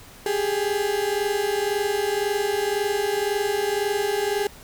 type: tone pair together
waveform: 35% pulse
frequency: 398 / 419.9 Hz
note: G4 / G#4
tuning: +26 / +19 cents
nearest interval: minor second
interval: 93 cents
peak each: -23 dBFS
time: 0.26-4.47 s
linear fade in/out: 2 ms
effects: pink hiss -46 dBFS RMS until 4.63 s